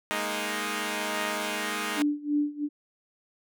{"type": "chord", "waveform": "5% pulse", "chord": "Ab suspended second", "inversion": "none", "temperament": "equal", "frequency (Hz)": [207.7, 233.1, 311.1], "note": ["Ab3", "Bb3", "Eb4"], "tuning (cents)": [0, 0, 0], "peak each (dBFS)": [-21, -24, -21], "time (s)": [0.11, 2.02], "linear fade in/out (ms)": 0}
{"type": "tone with tremolo", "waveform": "sine", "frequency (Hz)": 293.7, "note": "D4", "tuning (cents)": 0, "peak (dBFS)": -21, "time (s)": [1.96, 2.69], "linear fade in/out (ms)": 50, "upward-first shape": "sine", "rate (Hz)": 3, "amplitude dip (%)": 90}
{"effects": []}